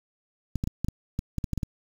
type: clicks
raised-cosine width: 5 ms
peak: -15 dBFS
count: 11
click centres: 0.557 / 0.639 / 0.674 / 0.846 / 0.885 / 1.191 / 1.383 / 1.442 / 1.533 / 1.577 / 1.632 s
effects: 7-bit